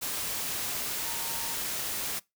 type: tone in noise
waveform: sine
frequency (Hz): 920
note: A#5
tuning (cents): -23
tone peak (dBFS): -43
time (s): 1.04-1.55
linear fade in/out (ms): 20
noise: white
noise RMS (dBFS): -33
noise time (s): 0.01-2.2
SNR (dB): -13
effects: noise-tail reverb RT60 0.2 s tail -23 dB re dry